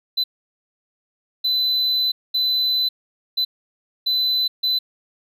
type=tone bursts at uneven times; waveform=triangle; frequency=4015 Hz; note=B7; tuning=28 cents sharp; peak=-16 dBFS; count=6; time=0.17-0.24 / 1.44-2.12 / 2.34-2.89 / 3.37-3.45 / 4.06-4.48 / 4.63-4.79 s; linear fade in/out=10 ms; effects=none